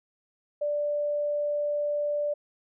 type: tone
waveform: sine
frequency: 587.3 Hz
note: D5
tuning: in tune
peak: -25 dBFS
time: 0.61-2.34 s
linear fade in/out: 10 ms
effects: none